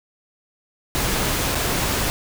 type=noise with dropouts; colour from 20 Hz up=pink; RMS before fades=-22 dBFS; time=0.95-2.1 s; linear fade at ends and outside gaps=0 ms; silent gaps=1.548-1.554 s; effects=none